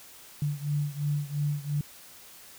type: beating tone pair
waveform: sine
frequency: 145.2 / 148.1 Hz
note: D3 / D3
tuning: -19 / +15 cents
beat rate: 2.9 Hz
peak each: -29 / -31 dBFS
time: 0.42-1.81 s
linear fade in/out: 2 ms
effects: white hiss -50 dBFS RMS until 2.58 s